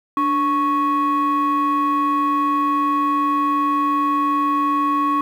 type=tone pair together; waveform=sine; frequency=292.9 / 1107.2 Hz; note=D4 / C#6; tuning=-5 / -2 cents; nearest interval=octave + major seventh; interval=2303 cents; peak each=-19 / -15 dBFS; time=0.17-5.21 s; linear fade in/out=2 ms; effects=tanh soft clip ceiling -13 dBFS + 8-bit